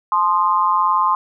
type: tone with amplitude modulation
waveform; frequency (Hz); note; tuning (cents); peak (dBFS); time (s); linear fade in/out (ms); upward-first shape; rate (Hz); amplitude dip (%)
sine; 1046.5; C6; 0; -9; 0.12-1.15; 2; sine; 182; 95
effects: none